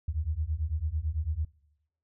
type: beating tone pair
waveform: sine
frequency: 73.42 / 82.42 Hz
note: D2 / E2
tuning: 0 / 0 cents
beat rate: 9 Hz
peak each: -31 dBFS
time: 0.08-1.45 s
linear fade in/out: 5 ms
effects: noise-tail reverb RT60 0.9 s tail -24 dB re dry